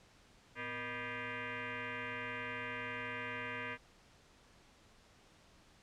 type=tone with frequency modulation; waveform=sine; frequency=252.6 Hz; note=B3; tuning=39 cents sharp; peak=-39 dBFS; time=0.55-3.78 s; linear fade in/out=50 ms; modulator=364 Hz; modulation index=6.4; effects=pink hiss -64 dBFS RMS until 5.82 s + low-pass 7000 Hz 12 dB/octave